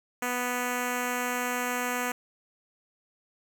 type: tone with notch filter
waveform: 5% pulse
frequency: 246.9 Hz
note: B3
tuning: in tune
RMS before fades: -30 dBFS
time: 0.22-2.12 s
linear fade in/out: 5 ms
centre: 3600 Hz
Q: 1.5
effects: none